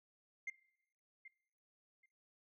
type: tone with echo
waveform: sine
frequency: 2105 Hz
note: C7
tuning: 10 cents sharp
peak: -37 dBFS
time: 0.47-0.5 s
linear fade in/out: 5 ms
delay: 780 ms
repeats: 2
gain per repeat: -15 dB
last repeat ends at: 2.06 s
effects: noise-tail reverb RT60 0.8 s tail -21 dB re dry + tanh soft clip ceiling -38 dBFS